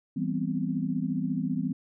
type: chord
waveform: sine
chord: C major seventh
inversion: first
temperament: equal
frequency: 164.81 / 196 / 246.9 / 261.6 Hz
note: E3 / G3 / B3 / C4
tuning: 0 / 0 / 0 / 0 cents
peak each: -32 dBFS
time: 0.16-1.73 s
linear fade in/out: 10 ms
effects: none